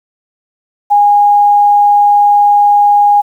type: tone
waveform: sine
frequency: 821 Hz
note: G#5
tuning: 20 cents flat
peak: -4 dBFS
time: 0.9-3.22 s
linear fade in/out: 20 ms
effects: 7-bit